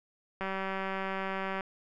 click train, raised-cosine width 0.5 ms, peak -20 dBFS, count 231, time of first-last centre 0.41-1.608 s, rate 192 Hz, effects none

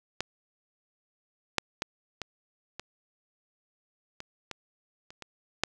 clicks, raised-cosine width 0.2 ms, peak -12 / -6 / -12 / -17 / -20 / -22 / -19 / -29 / -24 / -7 dBFS, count 10, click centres 0.206 / 1.583 / 1.821 / 2.217 / 2.796 / 4.204 / 4.513 / 5.105 / 5.223 / 5.636 s, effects none

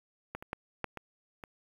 clicks, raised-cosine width 0.5 ms, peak -22 / -29 / -19 / -17 / -25 / -28 dBFS, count 6, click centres 0.35 / 0.425 / 0.531 / 0.843 / 0.973 / 1.438 s, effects 8-bit

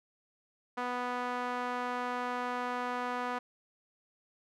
sawtooth tone with band-pass filter, 246.9 Hz, B3, in tune, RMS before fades -35 dBFS, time 0.77-3.39 s, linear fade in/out 10 ms, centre 1100 Hz, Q 1.4, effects none

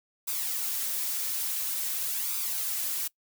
blue noise with flanger, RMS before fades -31 dBFS, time 0.27-3.08 s, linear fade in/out 10 ms, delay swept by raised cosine 0.81 to 5.91 ms, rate 0.48 Hz, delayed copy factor +0.6, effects noise-tail reverb RT60 0.1 s tail -22 dB re dry

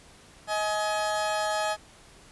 30% pulse tone pair together, 632 / 843.6 Hz, D#5 / G#5, +27 / +27 cents, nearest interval perfect fourth, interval 500 cents, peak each -26 dBFS, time 0.47-1.77 s, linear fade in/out 50 ms, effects pink hiss -53 dBFS RMS until 2.31 s + resampled to 24000 Hz

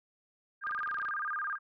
sine tone with vibrato, 1395 Hz, F6, 2 cents flat, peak -32 dBFS, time 0.61-1.59 s, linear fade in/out 50 ms, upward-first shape square, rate 18 Hz, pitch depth 240 cents each way
clicks, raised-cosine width 0.3 ms, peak -33 dBFS, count 12, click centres 0.671 / 0.711 / 0.748 / 0.791 / 0.832 / 0.875 / 0.912 / 0.944 / 0.986 / 1.017 / 1.05 / 1.088 s
effects none

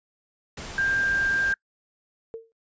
pink noise, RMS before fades -37 dBFS, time 0.57-1.53 s, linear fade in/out 5 ms
sine tone, 1592 Hz, G6, 26 cents sharp, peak -21 dBFS, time 0.78-1.54 s, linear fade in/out 2 ms
sine tone with exponential decay, 453.4 Hz, A#4, 48 cents flat, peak -29 dBFS, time 2.34-2.52 s, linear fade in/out 0 ms, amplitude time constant 39 ms
effects noise-tail reverb RT60 0.1 s tail -25 dB re dry + resampled to 16000 Hz

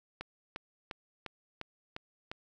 click train, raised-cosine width 0.3 ms, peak -23 dBFS, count 7, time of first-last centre 0.21-2.315 s, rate 2.85 Hz, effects none

